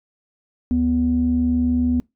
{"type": "tone pair together", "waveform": "sine", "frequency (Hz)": [73.4, 246.9], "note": ["D2", "B3"], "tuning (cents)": [0, 0], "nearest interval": "octave + major sixth", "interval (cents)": 2100, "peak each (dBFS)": [-23, -16], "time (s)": [0.71, 2], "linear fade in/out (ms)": 0, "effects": ["noise-tail reverb RT60 0.2 s tail -25 dB re dry", "tanh soft clip ceiling -9 dBFS"]}